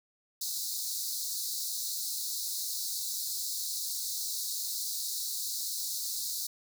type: high-pass noise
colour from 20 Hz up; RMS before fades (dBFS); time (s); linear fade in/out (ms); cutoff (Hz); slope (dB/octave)
pink; -35; 0.41-6.47; 5; 3900; 96
effects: none